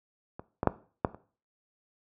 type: clicks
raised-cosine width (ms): 1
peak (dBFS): -26 / -14 / -6 / -9 / -30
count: 5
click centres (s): 0.395 / 0.631 / 0.673 / 1.048 / 1.146
effects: noise-tail reverb RT60 0.4 s tail -17 dB re dry + high-pass 60 Hz 12 dB/octave